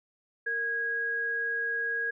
sine tone pair together, 462.2 / 1647 Hz, A#4 / G#6, -15 / -15 cents, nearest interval octave + minor seventh, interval 2200 cents, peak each -39 / -28 dBFS, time 0.46-2.11 s, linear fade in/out 10 ms, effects none

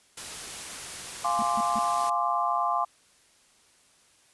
white noise, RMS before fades -38 dBFS, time 0.17-2.1 s, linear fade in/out 5 ms
sine chord, D half-diminished seventh, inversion first, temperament equal, 698.5 / 830.6 / 1046.5 / 1174.7 Hz, F5 / Ab5 / C6 / D6, 0 / 0 / 0 / 0 cents, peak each -29 / -31 / -28 / -29 dBFS, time 1.24-2.85 s, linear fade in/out 10 ms
sine tone bursts, 220 Hz, A3, in tune, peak -31 dBFS, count 3, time 1.39-1.789 s, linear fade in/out 0 ms, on 33 ms, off 150 ms
effects white hiss -61 dBFS RMS until 4.33 s + resampled to 24000 Hz

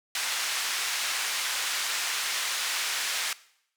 pink band-pass noise, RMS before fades -30 dBFS, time 0.15-3.33 s, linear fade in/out 2 ms, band 1600 to 9100 Hz, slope 12 dB/octave, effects noise-tail reverb RT60 0.7 s tail -19 dB re dry

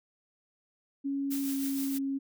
sine tone with pitch glide, 277.3 to 273.2 Hz, C#4 to C#4, +1 to -25 cents, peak -29 dBFS, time 1.04-2.19 s, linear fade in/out 20 ms, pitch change -26 cents, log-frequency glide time 1.36-1.54 s
blue noise with tremolo, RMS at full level -38 dBFS, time 1.3-1.99 s, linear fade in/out 20 ms, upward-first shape sine, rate 6.3 Hz, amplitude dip 40%
effects none

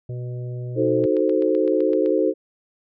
harmonic tone, 123.47 Hz, B2, in tune, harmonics 1 / 3 / 4 / 5, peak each -27 / -38 / -43 / -44 dBFS, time 0.09-1.06 s, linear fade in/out 5 ms
sine chord, D# diminished seventh, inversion none, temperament equal, 311.1 / 370 / 440 / 523.3 Hz, D#4 / F#4 / A4 / C5, 0 / 0 / 0 / 0 cents, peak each -22 dBFS, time 0.75-2.34 s, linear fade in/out 50 ms
click train, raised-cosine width 0.3 ms, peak -26 dBFS, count 9, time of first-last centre 1.04-2.06 s, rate 7.84 Hz
effects none

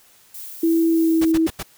violet noise with tremolo, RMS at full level -34 dBFS, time 0.34-1.32 s, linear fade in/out 5 ms, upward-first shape triangle, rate 3.2 Hz, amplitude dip 35%
sine tone with pitch glide, 329.6 to 323.8 Hz, E4 to E4, 0 to -31 cents, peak -14 dBFS, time 0.63-1.47 s, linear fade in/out 5 ms, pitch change -31 cents, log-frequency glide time 0.86-1.22 s
pink noise bursts, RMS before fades -28 dBFS, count 4, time 1.21-1.631 s, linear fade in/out 10 ms, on 43 ms, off 83 ms
effects white hiss -53 dBFS RMS until 1.77 s

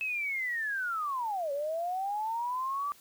sine linear two-way sweep, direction down then up, 2613 to 551 to 1172 Hz, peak -30 dBFS, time 0.01-2.92 s, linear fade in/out 0 ms, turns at 1.52 s, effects white hiss -58 dBFS RMS until 3 s

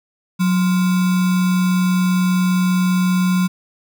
sine tone with sample-and-hold, 182.6 Hz, F#3, 23 cents flat, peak -13 dBFS, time 0.39-3.48 s, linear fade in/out 20 ms, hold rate 1225 Hz, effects none

